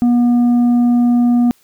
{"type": "tone with tanh clipping", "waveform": "triangle", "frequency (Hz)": 241.2, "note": "B3", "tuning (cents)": -41, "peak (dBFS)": -10, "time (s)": [0.02, 1.51], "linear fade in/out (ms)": 0, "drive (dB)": 9, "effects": ["white hiss -54 dBFS RMS until 1.63 s"]}